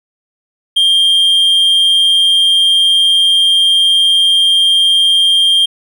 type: tone with amplitude modulation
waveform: triangle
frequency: 3200 Hz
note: G7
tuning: 35 cents sharp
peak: -4 dBFS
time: 0.76-5.66 s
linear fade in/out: 10 ms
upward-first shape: sine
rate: 179 Hz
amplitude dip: 35%
effects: none